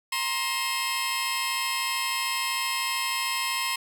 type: tone cluster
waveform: 15% pulse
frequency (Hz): 944 / 1057 / 2591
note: A#5 / C6 / E7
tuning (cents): +22 / +17 / -30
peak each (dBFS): -27 / -22 / -24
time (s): 0.12-3.76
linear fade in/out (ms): 5
effects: none